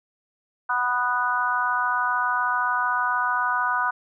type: harmonic tone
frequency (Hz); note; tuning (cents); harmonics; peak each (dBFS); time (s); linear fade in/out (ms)
246.9; B3; 0; 3 / 4 / 5 / 6; -31 / -25 / -26 / -25; 0.69-3.91; 10
effects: none